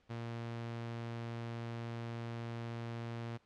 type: tone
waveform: sawtooth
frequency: 116.54 Hz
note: A#2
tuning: in tune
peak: -36 dBFS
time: 0.09-3.38 s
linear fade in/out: 20 ms
effects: pink hiss -72 dBFS RMS until 3.45 s + low-pass 4000 Hz 12 dB/octave